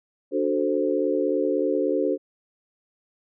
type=chord; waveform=sine; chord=D dominant seventh; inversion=none; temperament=equal; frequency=293.7 / 370 / 440 / 523.3 Hz; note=D4 / F#4 / A4 / C5; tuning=0 / 0 / 0 / 0 cents; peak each=-26 dBFS; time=0.31-2.18 s; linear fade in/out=50 ms; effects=none